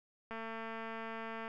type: click train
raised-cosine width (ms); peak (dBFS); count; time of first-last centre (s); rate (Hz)
0.5; -29; 264; 0.31-1.479; 225
effects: none